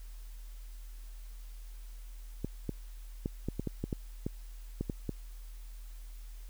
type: clicks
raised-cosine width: 3 ms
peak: -20 dBFS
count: 12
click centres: 2.446 / 2.693 / 3.259 / 3.486 / 3.596 / 3.673 / 3.84 / 3.928 / 4.265 / 4.81 / 4.898 / 5.093 s
effects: added 40 Hz sine -43 dBFS peak until 6.49 s + white hiss -61 dBFS RMS until 6.49 s